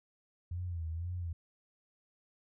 sine tone with vibrato, 85 Hz, F2, 46 cents flat, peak -35 dBFS, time 0.51-1.33 s, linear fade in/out 5 ms, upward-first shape sine, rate 2 Hz, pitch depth 98 cents each way, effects none

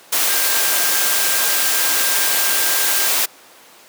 sine tone in noise, 1593 Hz, G6, 27 cents sharp, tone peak -27 dBFS, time 0.28-3.09 s, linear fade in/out 10 ms, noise white, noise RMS -17 dBFS, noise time 0.12-3.26 s, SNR -13 dB, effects pink hiss -44 dBFS RMS until 3.88 s + high-pass 400 Hz 12 dB/octave

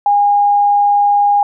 sine tone, 816 Hz, G#5, 31 cents flat, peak -8 dBFS, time 0.06-1.43 s, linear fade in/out 2 ms, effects none

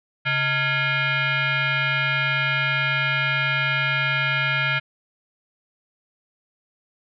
sine tone with frequency modulation, 138.59 Hz, C#3, in tune, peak -19 dBFS, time 0.25-4.8 s, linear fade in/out 20 ms, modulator 766 Hz, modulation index 3.5, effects none

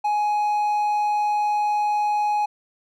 triangle tone, 836 Hz, G#5, 11 cents sharp, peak -17 dBFS, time 0.04-2.46 s, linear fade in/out 10 ms, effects none

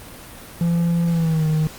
triangle tone with pitch glide, 170 to 155.89 Hz, F3 to D#3, -46 to +4 cents, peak -14 dBFS, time 0.61-1.67 s, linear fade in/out 0 ms, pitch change -150 cents, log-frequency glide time 1.08-1.45 s, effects pink hiss -39 dBFS RMS until 1.78 s + Opus 32 kbps

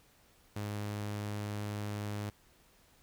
sawtooth tone, 103.83 Hz, G#2, in tune, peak -32 dBFS, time 0.56-2.3 s, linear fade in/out 5 ms, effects pink hiss -65 dBFS RMS until 3.02 s

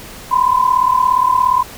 sine tone pair together, 994 / 1031.2 Hz, B5 / C6, +11 / -26 cents, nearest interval minor second, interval 63 cents, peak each -13 dBFS, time 0.31-1.63 s, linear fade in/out 10 ms, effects pink hiss -34 dBFS RMS until 1.77 s

